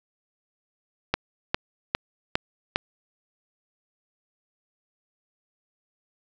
click train, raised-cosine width 0.3 ms, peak -5 dBFS, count 5, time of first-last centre 1.14-2.759 s, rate 2.47 Hz, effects resampled to 16000 Hz + 7-bit

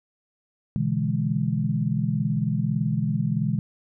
sine chord, E dominant seventh, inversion second, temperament equal, 123.47 / 146.83 / 164.81 / 207.7 Hz, B2 / D3 / E3 / G#3, 0 / 0 / 0 / 0 cents, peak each -27 dBFS, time 0.76-3.59 s, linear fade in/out 0 ms, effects none

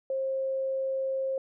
sine tone, 533 Hz, C5, 32 cents sharp, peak -27 dBFS, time 0.1-1.38 s, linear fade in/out 2 ms, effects none

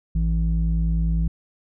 square tone with low-pass filter, 55 Hz, A1, in tune, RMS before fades -21 dBFS, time 0.15-1.28 s, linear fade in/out 5 ms, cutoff 140 Hz, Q 4.1, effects none

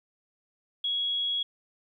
sine tone, 3330 Hz, G#7, 4 cents sharp, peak -26 dBFS, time 0.84-1.43 s, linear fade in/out 5 ms, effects 11-bit

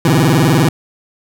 25% pulse tone with vibrato, 146.7 Hz, D3, 2 cents flat, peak -5 dBFS, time 0.05-0.69 s, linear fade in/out 2 ms, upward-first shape square, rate 20 Hz, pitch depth 230 cents each way, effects none

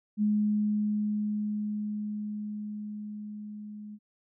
sine tone with level ramp, 210 Hz, G#3, 19 cents sharp, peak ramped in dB -22 to -40 dBFS, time 0.17-3.99 s, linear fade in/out 50 ms, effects none

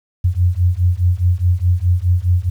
sine beating tone pair, 86.9 / 91.7 Hz, F2 / F#2, -8 / -15 cents, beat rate 4.8 Hz, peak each -15 dBFS, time 0.24-2.5 s, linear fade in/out 10 ms, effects 8-bit

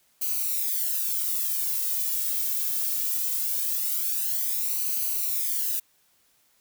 violet noise with flanger, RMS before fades -27 dBFS, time 0.21-5.8 s, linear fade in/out 10 ms, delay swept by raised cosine 0.56 to 2.06 ms, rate 0.21 Hz, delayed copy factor -0.8, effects white hiss -65 dBFS RMS until 6.6 s

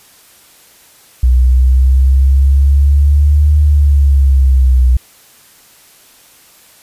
sine exponential two-way sweep, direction up then down, 61.74 to 74.8 to 61.74 Hz, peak -5 dBFS, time 1.23-4.97 s, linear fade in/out 5 ms, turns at 3.57 s, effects white hiss -44 dBFS RMS until 6.82 s + resampled to 32000 Hz

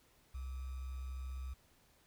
sine tone with sample-and-hold, 65 Hz, C2, 11 cents flat, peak -40 dBFS, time 0.34-1.54 s, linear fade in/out 10 ms, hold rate 1225 Hz, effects pink hiss -69 dBFS RMS until 2.06 s

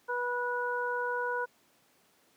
harmonic tone, 488.9 Hz, B4, 18 cents flat, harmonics 1 / 2 / 3, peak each -34 / -34 / -34 dBFS, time 0.08-1.46 s, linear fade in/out 20 ms, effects pink hiss -66 dBFS RMS until 2.36 s + high-pass 200 Hz 12 dB/octave

